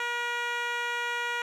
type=tone with band-pass filter; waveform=10% pulse; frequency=478.3 Hz; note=A#4; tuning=44 cents sharp; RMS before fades=-31 dBFS; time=0-1.42 s; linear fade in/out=2 ms; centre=1600 Hz; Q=0.74; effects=none